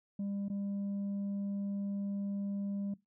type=tone with dropouts; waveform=sine; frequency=200 Hz; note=G3; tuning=35 cents sharp; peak=-31 dBFS; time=0.19-2.94 s; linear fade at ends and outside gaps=5 ms; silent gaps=0.484-0.499 s; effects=noise-tail reverb RT60 0.2 s tail -21 dB re dry + tanh soft clip ceiling -33 dBFS